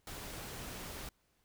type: noise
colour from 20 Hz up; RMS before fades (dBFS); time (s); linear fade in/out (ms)
pink; -45; 0.07-1.09; 2
effects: pink hiss -75 dBFS RMS until 1.44 s